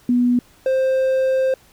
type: tone pair in turn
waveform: sine / triangle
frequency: 244.8 / 525 Hz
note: B3 / C5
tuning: -15 / +6 cents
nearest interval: octave + minor second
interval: 1321 cents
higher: second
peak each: -13 dBFS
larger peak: neither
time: 0.09-0.39 / 0.66-1.54 s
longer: second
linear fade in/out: 2 ms
effects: pink hiss -52 dBFS RMS until 1.72 s